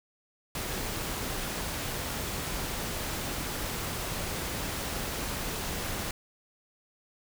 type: noise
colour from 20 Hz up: pink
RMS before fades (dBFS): -34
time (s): 0.55-6.11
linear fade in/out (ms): 2
effects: none